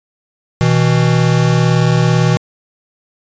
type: tone pair together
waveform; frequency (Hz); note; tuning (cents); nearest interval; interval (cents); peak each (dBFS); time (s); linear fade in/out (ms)
square; 123.47 / 161.43; B2 / E3; 0 / -36; perfect fourth; 464; -13 / -13; 0.61-2.37; 0
effects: resampled to 16000 Hz